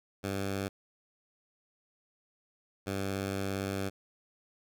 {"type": "tone pair in turn", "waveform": "10% pulse", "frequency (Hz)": [98, 97.55], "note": ["G2", "G2"], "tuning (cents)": [0, -8], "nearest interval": "unison", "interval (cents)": 8, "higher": "first", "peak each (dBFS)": -24, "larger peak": "neither", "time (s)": [[0.23, 0.69], [2.86, 3.9]], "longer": "second", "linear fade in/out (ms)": 20, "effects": []}